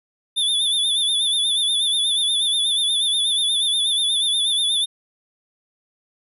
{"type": "tone with vibrato", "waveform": "square", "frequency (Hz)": 3520, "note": "A7", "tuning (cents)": 0, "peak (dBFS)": -18, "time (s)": [0.36, 4.86], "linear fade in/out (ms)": 20, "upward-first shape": "sine", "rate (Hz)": 8.3, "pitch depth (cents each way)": 67, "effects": ["resampled to 32000 Hz"]}